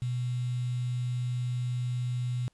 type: tone with quantisation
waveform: sine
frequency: 123.47 Hz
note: B2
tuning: in tune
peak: -28 dBFS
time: 0.02-2.48 s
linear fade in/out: 0 ms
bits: 8
effects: pink hiss -72 dBFS RMS until 2.53 s + resampled to 24000 Hz